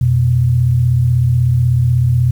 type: tone pair together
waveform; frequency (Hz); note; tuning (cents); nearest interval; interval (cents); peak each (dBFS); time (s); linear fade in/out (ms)
sine; 87.31 / 123.58; F2 / B2; 0 / +2; tritone; 602; -17 / -10; 0.01-2.31; 5
effects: 7-bit